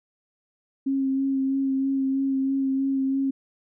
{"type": "tone with vibrato", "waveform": "sine", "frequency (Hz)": 269.5, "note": "C#4", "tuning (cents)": -49, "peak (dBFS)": -21, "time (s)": [0.86, 3.31], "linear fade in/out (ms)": 10, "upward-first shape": "sine", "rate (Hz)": 3.1, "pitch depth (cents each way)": 17, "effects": []}